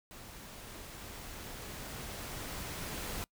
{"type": "noise with level ramp", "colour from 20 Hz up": "pink", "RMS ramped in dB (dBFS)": [-50, -39], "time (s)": [0.11, 3.24], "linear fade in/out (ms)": 0, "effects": ["noise-tail reverb RT60 0.1 s tail -25 dB re dry"]}